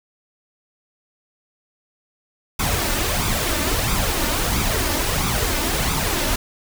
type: noise with flanger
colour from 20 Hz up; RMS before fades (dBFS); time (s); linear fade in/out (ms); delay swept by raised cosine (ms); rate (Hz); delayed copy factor
pink; -21; 2.59-6.36; 5; 0.82 to 3.42; 1.5; +0.55
effects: none